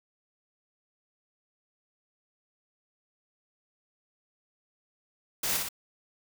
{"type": "noise with echo", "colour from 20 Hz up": "white", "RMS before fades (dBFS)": -30, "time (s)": [5.43, 5.57], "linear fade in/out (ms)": 5, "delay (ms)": 59, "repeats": 2, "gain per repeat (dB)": -3, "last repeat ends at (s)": 5.688, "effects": []}